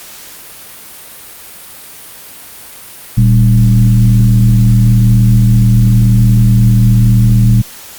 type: tone with frequency modulation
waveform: sine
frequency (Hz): 116.2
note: A#2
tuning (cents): -5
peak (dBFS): -4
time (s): 3.17-7.62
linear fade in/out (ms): 10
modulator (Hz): 79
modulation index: 0.81
effects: white hiss -32 dBFS RMS until 7.98 s + Opus 48 kbps